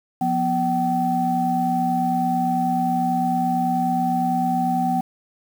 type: tone cluster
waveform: sine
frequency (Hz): 176.5 / 245.6 / 765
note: F3 / B3 / G5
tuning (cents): +19 / -9 / -42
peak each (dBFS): -25 / -23 / -20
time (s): 0.21-5.01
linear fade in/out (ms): 5
effects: tanh soft clip ceiling -9 dBFS + 7-bit